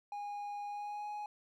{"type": "tone with pitch glide", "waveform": "triangle", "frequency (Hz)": [820, 834.3], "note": ["G#5", "G#5"], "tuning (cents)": [-22, 8], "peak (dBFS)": -37, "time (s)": [0.12, 1.26], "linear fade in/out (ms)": 2, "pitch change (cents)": 30, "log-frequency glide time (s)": [0.67, 1.08], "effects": []}